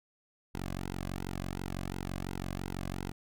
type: tone with flanger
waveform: sawtooth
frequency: 46.03 Hz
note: F#1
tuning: 8 cents flat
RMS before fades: -38 dBFS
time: 0.54-3.12 s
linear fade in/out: 10 ms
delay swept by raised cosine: 1.7 to 2.21 ms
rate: 2.8 Hz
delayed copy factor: -1
effects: none